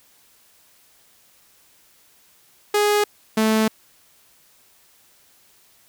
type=tone pair in turn; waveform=sawtooth; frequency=415.3 / 219 Hz; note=G#4 / A3; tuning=0 / -8 cents; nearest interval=major seventh; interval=1108 cents; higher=first; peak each=-12 / -12 dBFS; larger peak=neither; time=2.74-3.04 / 3.37-3.68 s; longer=second; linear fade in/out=5 ms; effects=white hiss -56 dBFS RMS until 5.88 s